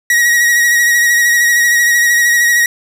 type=tone with vibrato; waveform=45% pulse; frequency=1902 Hz; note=A#6; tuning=34 cents sharp; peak=-8 dBFS; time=0.1-2.66 s; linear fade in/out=2 ms; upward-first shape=sine; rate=13 Hz; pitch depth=29 cents each way; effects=none